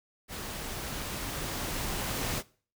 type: noise with level ramp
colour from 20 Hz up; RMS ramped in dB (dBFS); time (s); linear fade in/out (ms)
pink; -39 to -32; 0.28-2.43; 50
effects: noise-tail reverb RT60 0.4 s tail -20 dB re dry